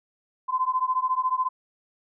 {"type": "beating tone pair", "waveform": "sine", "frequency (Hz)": [1019, 1033], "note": ["C6", "C6"], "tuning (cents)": [-46, -22], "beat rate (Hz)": 14, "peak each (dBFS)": -25, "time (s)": [0.48, 1.49], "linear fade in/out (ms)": 20, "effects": []}